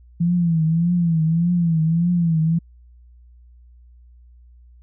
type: tone with vibrato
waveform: sine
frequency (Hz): 167.2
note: E3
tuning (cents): +25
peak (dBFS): -15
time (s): 0.2-2.59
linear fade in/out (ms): 10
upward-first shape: triangle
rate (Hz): 1.7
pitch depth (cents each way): 110
effects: added 60 Hz sine -45 dBFS peak until 4.82 s